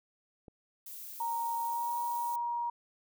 click, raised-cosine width 2 ms, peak -36 dBFS, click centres 0.482 s
violet noise, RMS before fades -45 dBFS, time 0.86-2.36 s, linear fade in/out 5 ms
sine tone with pitch glide, 932.3 to 948.6 Hz, A#5 to A#5, 0 to +30 cents, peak -31 dBFS, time 1.2-2.7 s, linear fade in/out 5 ms, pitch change +30 cents, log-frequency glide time 1.63-1.92 s
effects none

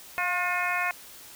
harmonic tone with a mistuned harmonic, 358.7 Hz, F4, 46 cents sharp, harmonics 2 / 3 / 4 / 5 / 6 / 7, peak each -32 / -32 / -32 / -32 / -32 / -32 dBFS, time 0.18-0.91 s, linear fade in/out 0 ms, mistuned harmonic 2, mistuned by -22 cents, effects white hiss -47 dBFS RMS until 1.35 s

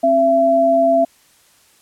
sine tone pair together, 266.8 / 672.3 Hz, C4 / E5, +34 / +34 cents, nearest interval octave + major third, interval 1600 cents, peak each -19 / -11 dBFS, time 0.03-1.05 s, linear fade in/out 10 ms, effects white hiss -53 dBFS RMS until 1.81 s + low-pass 12000 Hz 12 dB/octave

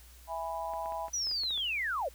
sine chord, E major, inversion none, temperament just, 659.3 / 824.1 / 988.9 Hz, E5 / G#5 / B5, 0 / -14 / +2 cents, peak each -38 dBFS, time 0.27-1.1 s, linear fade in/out 50 ms
clicks, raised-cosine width 0.5 ms, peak -35 dBFS, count 9, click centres 0.736 / 0.859 / 0.922 / 1.083 / 1.27 / 1.314 / 1.436 / 1.507 / 1.577 s
sine linear sweep, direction down, 5990 to 465.9 Hz, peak -30 dBFS, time 1.13-2.09 s, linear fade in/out 10 ms
effects added 60 Hz sine -53 dBFS peak until 2.14 s + white hiss -58 dBFS RMS until 2.14 s

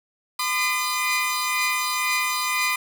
sawtooth tone cluster, 1016 / 1211 / 2030 / 2424 Hz, B5 / D#6 / B6 / D#7, +49 / -47 / +47 / -46 cents, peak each -24 dBFS, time 0.39-2.76 s, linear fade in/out 5 ms, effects none

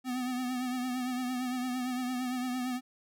square tone with vibrato, 251.6 Hz, B3, 32 cents sharp, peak -32 dBFS, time 0.04-2.81 s, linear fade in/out 50 ms, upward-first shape triangle, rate 8.8 Hz, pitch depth 53 cents each way, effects none

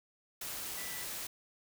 sine tone in noise, 1975.5 Hz, B6, in tune, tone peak -47 dBFS, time 0.77-1.04 s, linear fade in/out 5 ms, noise white, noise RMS -41 dBFS, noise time 0.41-1.27 s, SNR -9 dB, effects none

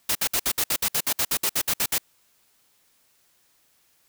white noise bursts, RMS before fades -23 dBFS, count 16, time 0.09-1.982 s, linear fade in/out 5 ms, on 62 ms, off 60 ms, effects white hiss -64 dBFS RMS until 4.08 s

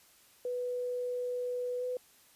sine tone with pitch glide, 493.9 to 500.2 Hz, B4 to B4, 0 to +22 cents, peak -32 dBFS, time 0.45-1.97 s, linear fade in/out 2 ms, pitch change +22 cents, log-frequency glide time 1.79-1.84 s, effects white hiss -62 dBFS RMS until 2.35 s + resampled to 32000 Hz

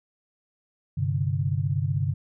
sine chord, G suspended fourth, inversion none, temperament equal, 98 / 130.81 / 146.83 Hz, G2 / C3 / D3, 0 / 0 / 0 cents, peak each -27 dBFS, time 0.97-2.14 s, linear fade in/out 10 ms, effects none

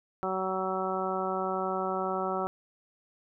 harmonic tone, 188.4 Hz, F#3, 32 cents sharp, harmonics 1 / 2 / 3 / 4 / 5 / 6 / 7, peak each -38 / -34 / -36 / -34 / -39 / -39 / -35 dBFS, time 0.23-2.47 s, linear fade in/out 0 ms, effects none

